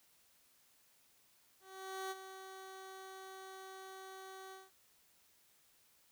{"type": "tone with ADSR envelope", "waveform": "15% pulse", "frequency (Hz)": 381.3, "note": "G4", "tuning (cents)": -48, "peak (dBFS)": -33, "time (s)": [1.6, 4.71], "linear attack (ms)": 510, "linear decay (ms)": 31, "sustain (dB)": -10, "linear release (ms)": 190, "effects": ["white hiss -70 dBFS RMS until 6.11 s"]}